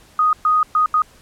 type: tone bursts at uneven times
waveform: sine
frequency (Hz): 1244.5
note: D#6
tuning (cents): 0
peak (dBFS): -12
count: 4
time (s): 0.19-0.33 / 0.45-0.63 / 0.75-0.86 / 0.94-1.02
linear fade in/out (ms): 2
effects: pink hiss -49 dBFS RMS until 1.21 s + low-pass 12000 Hz 12 dB/octave